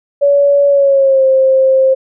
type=tone with pitch glide; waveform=sine; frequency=567 to 529 Hz; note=C#5 to C5; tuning=+39 to +19 cents; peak=-6 dBFS; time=0.21-1.95 s; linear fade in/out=20 ms; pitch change=-120 cents; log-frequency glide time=0.68-1.25 s; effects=none